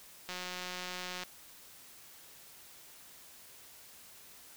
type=click train; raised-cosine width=0.2 ms; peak=-23 dBFS; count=172; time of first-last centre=0.29-1.235 s; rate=181 Hz; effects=white hiss -55 dBFS RMS until 4.56 s